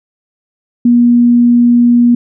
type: tone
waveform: sine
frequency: 240 Hz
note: B3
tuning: 49 cents flat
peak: -4 dBFS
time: 0.85-2.15 s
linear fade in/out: 5 ms
effects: none